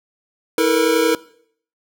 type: tone cluster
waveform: square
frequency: 324 / 447.4 / 478.5 Hz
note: E4 / A4 / A#4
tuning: -30 / +29 / +45 cents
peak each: -19 dBFS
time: 0.58-1.15 s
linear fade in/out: 2 ms
effects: noise-tail reverb RT60 0.6 s tail -20 dB re dry